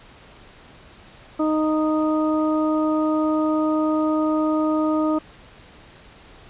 harmonic tone, 309.9 Hz, D#4, 7 cents flat, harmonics 1 / 2 / 3 / 4, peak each -19 / -25 / -32 / -28 dBFS, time 1.39-5.19 s, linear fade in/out 10 ms, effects pink hiss -47 dBFS RMS until 6.49 s + resampled to 8000 Hz

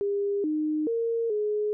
sine tone with pitch steps, 403.1 / 306.7 / 460.7 / 420.4 Hz, G4 / D#4 / A#4 / G#4, +48 / -25 / -20 / +21 cents, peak -24 dBFS, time 0.01-1.73 s, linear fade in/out 0 ms, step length 430 ms, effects none

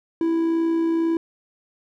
triangle tone with amplitude modulation, 330 Hz, E4, 2 cents sharp, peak -15 dBFS, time 0.21-1.17 s, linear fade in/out 2 ms, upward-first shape sine, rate 62 Hz, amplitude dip 30%, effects none

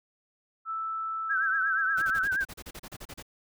sine tone, 1318.5 Hz, E6, in tune, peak -30 dBFS, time 0.65-2.26 s, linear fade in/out 50 ms
sine tone with vibrato, 1568 Hz, G6, in tune, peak -25 dBFS, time 1.29-2.45 s, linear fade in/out 20 ms, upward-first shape triangle, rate 8.4 Hz, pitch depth 100 cents each way
pink noise bursts, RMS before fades -42 dBFS, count 15, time 1.97-3.226 s, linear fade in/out 10 ms, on 52 ms, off 34 ms
effects none

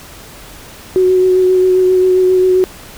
sine tone with vibrato, 370 Hz, F#4, in tune, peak -7 dBFS, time 0.96-2.64 s, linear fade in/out 0 ms, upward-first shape sine, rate 7.5 Hz, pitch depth 15 cents each way, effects pink hiss -35 dBFS RMS until 2.97 s

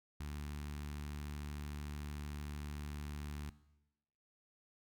sawtooth tone with notch filter, 73.42 Hz, D2, in tune, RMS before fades -44 dBFS, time 0.2-3.5 s, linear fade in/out 5 ms, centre 540 Hz, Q 0.9, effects noise-tail reverb RT60 1.0 s tail -18 dB re dry

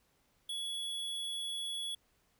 square tone, 3378 Hz, G#7, 29 cents sharp, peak -37 dBFS, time 0.49-1.95 s, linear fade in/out 5 ms, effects pink hiss -73 dBFS RMS until 2.39 s

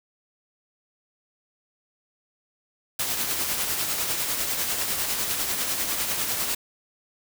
white noise with tremolo, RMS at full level -25 dBFS, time 2.99-6.55 s, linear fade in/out 5 ms, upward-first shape triangle, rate 10 Hz, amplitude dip 45%, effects none

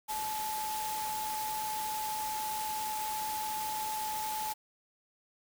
sine tone in noise, 863 Hz, A5, 34 cents flat, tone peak -34 dBFS, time 0.08-4.54 s, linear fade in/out 20 ms, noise white, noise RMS -40 dBFS, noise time 0.08-4.54 s, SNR +3 dB, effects none

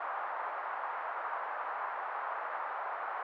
pink band-pass noise, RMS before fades -38 dBFS, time 0-3.23 s, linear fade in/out 5 ms, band 760 to 1400 Hz, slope 24 dB/octave, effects none

